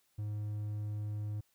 triangle tone, 105 Hz, G#2, 19 cents sharp, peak -33 dBFS, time 0.18-1.41 s, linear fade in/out 10 ms, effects white hiss -74 dBFS RMS until 1.54 s

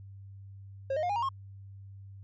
triangle tone with pitch steps, 539 / 619.1 / 711.2 / 817 / 938.5 / 1078 Hz, C#5 / D#5 / F5 / G#5 / A#5 / C#6, -49 / -9 / +31 / -29 / +11 / -49 cents, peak -26 dBFS, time 0.9-1.29 s, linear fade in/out 5 ms, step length 65 ms, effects added 98 Hz sine -45 dBFS peak until 2.23 s + resampled to 16000 Hz

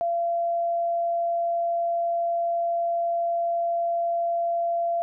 sine tone, 683 Hz, F5, 39 cents flat, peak -22 dBFS, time 0.01-5.02 s, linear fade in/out 0 ms, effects none

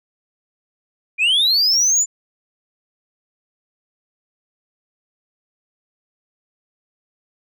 sine linear sweep, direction up, 2349 to 7160 Hz, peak -10 dBFS, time 1.18-2.06 s, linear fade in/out 50 ms, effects tanh soft clip ceiling -12 dBFS

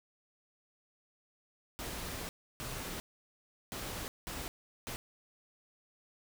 pink noise bursts at uneven times, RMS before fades -41 dBFS, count 5, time 1.79-2.29 / 2.6-3 / 3.72-4.08 / 4.27-4.48 / 4.87-4.96 s, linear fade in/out 0 ms, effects none

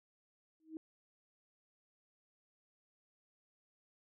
sine tone with exponential growth, 317.5 Hz, D#4, 35 cents sharp, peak -38 dBFS, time 0.6-0.77 s, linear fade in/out 1 ms, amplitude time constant 36 ms, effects none

